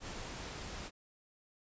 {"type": "noise", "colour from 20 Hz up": "pink", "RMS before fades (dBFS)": -44, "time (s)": [0, 0.91], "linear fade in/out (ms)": 50, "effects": ["resampled to 16000 Hz"]}